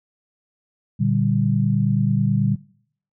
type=chord; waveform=sine; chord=G minor; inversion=first; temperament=just; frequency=117.6 / 147 / 196 Hz; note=Bb2 / D3 / G3; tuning=+16 / +2 / 0 cents; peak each=-21 dBFS; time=0.99-2.56 s; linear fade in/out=20 ms; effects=noise-tail reverb RT60 0.6 s tail -21 dB re dry